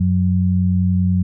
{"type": "tone pair together", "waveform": "sine", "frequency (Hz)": [92.5, 182.93], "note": ["F#2", "F#3"], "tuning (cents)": [0, -19], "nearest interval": "octave", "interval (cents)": 1181, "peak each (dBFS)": -16, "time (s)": [0, 1.23], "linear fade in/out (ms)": 10, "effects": []}